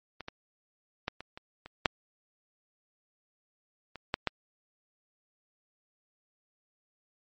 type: clicks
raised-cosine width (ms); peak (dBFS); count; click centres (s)
0.3; -24 / -22 / -15 / -25 / -27 / -28 / -6 / -26 / -11 / -11; 10; 0.207 / 0.284 / 1.081 / 1.206 / 1.375 / 1.66 / 1.858 / 3.957 / 4.141 / 4.273
effects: MP3 32 kbps